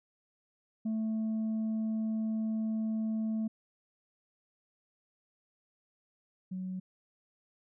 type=tone pair in turn; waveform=sine; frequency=220 / 185.69 Hz; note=A3 / F#3; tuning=0 / +6 cents; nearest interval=minor third; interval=294 cents; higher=first; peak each=-27 / -34 dBFS; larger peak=first; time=0.85-3.48 / 6.51-6.8 s; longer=first; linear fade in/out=10 ms; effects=tanh soft clip ceiling -29 dBFS